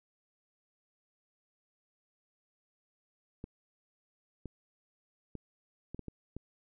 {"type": "clicks", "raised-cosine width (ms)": 3, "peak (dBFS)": -28, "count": 7, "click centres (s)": [3.441, 4.457, 5.353, 5.946, 5.993, 6.083, 6.366], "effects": []}